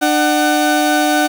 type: tone pair together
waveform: 30% pulse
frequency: 300 / 747.9 Hz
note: D4 / F#5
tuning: +37 / +18 cents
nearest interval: octave + major third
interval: 1581 cents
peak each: -12 dBFS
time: 0.01-1.28 s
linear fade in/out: 20 ms
effects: 8-bit